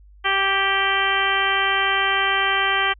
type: harmonic tone with a mistuned harmonic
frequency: 390.1 Hz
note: G4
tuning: 8 cents flat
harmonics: 1 / 2 / 3 / 4 / 5 / 6 / 7 / 8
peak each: -30 / -26 / -24 / -24 / -24 / -27 / -30 / -25 dBFS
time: 0.24-2.94 s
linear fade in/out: 20 ms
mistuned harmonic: 4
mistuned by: +18 cents
effects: added 50 Hz sine -45 dBFS peak until 2.99 s